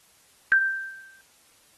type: tone with exponential decay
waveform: sine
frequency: 1568 Hz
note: G6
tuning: in tune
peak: -14 dBFS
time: 0.52-1.21 s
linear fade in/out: 0 ms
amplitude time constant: 150 ms
effects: white hiss -59 dBFS RMS until 1.77 s + AAC 32 kbps